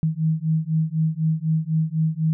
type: beating tone pair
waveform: sine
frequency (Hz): 157 / 161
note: D#3 / E3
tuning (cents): +16 / -41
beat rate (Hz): 4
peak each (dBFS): -22 / -22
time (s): 0.03-2.33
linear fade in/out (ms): 0
effects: none